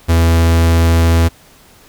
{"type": "tone", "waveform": "45% pulse", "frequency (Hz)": 83.1, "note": "E2", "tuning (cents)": 15, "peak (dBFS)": -8, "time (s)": [0.08, 1.29], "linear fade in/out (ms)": 20, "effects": ["pink hiss -45 dBFS RMS until 1.88 s"]}